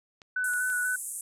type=clicks; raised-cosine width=0.2 ms; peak=-31 dBFS; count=3; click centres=0.218 / 0.536 / 0.701 s
type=tone with vibrato; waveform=sine; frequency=1488 Hz; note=F#6; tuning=9 cents sharp; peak=-26 dBFS; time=0.36-0.96 s; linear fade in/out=5 ms; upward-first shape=square; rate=4.1 Hz; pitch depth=15 cents each way
type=band-pass noise; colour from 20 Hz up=pink; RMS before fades=-37 dBFS; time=0.44-1.21 s; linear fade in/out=2 ms; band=8100 to 11000 Hz; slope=48 dB/octave
effects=none

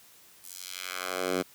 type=tone with high-pass filter sweep; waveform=10% pulse; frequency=91.8 Hz; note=F#2; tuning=13 cents flat; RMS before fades=-34 dBFS; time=0.43-1.43 s; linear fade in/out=20 ms; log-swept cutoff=10000 to 230 Hz; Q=0.93; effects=white hiss -56 dBFS RMS until 1.54 s + high-pass 60 Hz 12 dB/octave

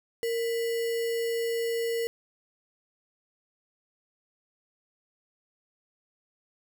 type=tone with sample-and-hold; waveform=sine; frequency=462.5 Hz; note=A#4; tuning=14 cents flat; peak=-26 dBFS; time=0.23-2.07 s; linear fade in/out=0 ms; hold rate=2450 Hz; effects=none

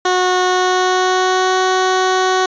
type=tone with pitch glide; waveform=15% pulse; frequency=365.7 to 372.7 Hz; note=F#4 to F#4; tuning=-20 to +13 cents; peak=-6 dBFS; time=0.05-2.46 s; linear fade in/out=5 ms; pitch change=+33 cents; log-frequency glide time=0.43-1.57 s; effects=resampled to 16000 Hz

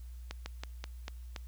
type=slowing click train; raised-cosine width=0.2 ms; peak=-22 dBFS; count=6; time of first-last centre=0.31-1.362 s; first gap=150 ms; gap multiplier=1.17; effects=added 60 Hz sine -43 dBFS peak until 1.47 s + white hiss -66 dBFS RMS until 1.47 s

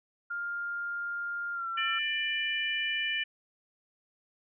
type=tone with pitch glide; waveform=sine; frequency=1403 to 1352.1 Hz; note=F6 to E6; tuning=+8 to +44 cents; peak=-32 dBFS; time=0.3-1.99 s; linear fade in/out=10 ms; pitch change=-64 cents; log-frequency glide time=1.53-1.68 s
type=harmonic tone; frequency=594 Hz; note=D5; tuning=20 cents sharp; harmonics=3 / 4 / 5; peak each=-33 / -33 / -33 dBFS; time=1.77-3.24 s; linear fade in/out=10 ms
effects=none

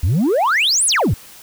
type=exponential two-way sweep; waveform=sine; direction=up then down; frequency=73.42 to 11175 to 73.42 Hz; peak=-10 dBFS; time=0.03-1.14 s; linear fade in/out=5 ms; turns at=0.86 s; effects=tanh soft clip ceiling -12 dBFS + white hiss -41 dBFS RMS until 1.42 s

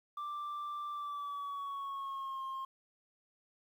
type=tone with pitch glide; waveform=sine; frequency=1177 to 1066.9 Hz; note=D6 to C6; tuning=+3 to +33 cents; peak=-35 dBFS; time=0.17-2.65 s; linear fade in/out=5 ms; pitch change=-170 cents; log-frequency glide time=0.91-2.42 s; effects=tanh soft clip ceiling -37 dBFS + 11-bit

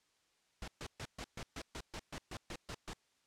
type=noise bursts; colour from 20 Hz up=pink; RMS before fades=-44 dBFS; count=13; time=0.62-2.934 s; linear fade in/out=2 ms; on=58 ms; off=130 ms; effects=white hiss -75 dBFS RMS until 3.26 s + low-pass 7000 Hz 12 dB/octave

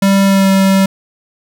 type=tone with pitch glide; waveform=square; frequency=196 to 193.19 Hz; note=G3 to G3; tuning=0 to -25 cents; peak=-8 dBFS; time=0.02-0.86 s; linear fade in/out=5 ms; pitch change=-25 cents; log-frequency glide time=0.25-0.49 s; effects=none

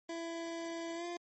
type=tone with pitch glide; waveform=25% pulse; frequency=333.5 to 347.1 Hz; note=E4 to F4; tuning=+20 to -11 cents; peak=-35 dBFS; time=0.09-1.17 s; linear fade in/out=5 ms; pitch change=+69 cents; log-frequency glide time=0.95-1.05 s; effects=MP3 32 kbps

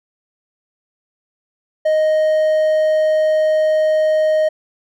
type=tone; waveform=triangle; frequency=622.3 Hz; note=D#5; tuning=in tune; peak=-10 dBFS; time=1.85-4.49 s; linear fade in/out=10 ms; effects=none

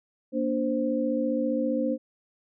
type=tone cluster; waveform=sine; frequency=236.7 / 291.7 / 522 Hz; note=A#3 / D4 / C5; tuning=+27 / -12 / -4 cents; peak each=-28 dBFS; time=0.32-1.98 s; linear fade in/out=50 ms; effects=none

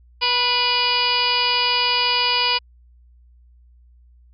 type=harmonic tone with a mistuned harmonic; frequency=488.6 Hz; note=B4; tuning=19 cents flat; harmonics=1 / 2 / 3 / 4 / 5 / 6 / 7 / 8 / 9 / 10; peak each=-32 / -23 / -33 / -33 / -24 / -22 / -32 / -32 / -27 / -23 dBFS; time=0.21-2.59 s; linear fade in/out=20 ms; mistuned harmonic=4; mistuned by=+43 cents; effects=added 60 Hz sine -48 dBFS peak until 4.33 s

